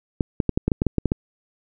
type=clicks; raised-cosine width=3 ms; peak=-6 dBFS; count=11; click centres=0.208 / 0.402 / 0.493 / 0.575 / 0.68 / 0.718 / 0.819 / 0.867 / 0.983 / 1.057 / 1.119 s; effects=none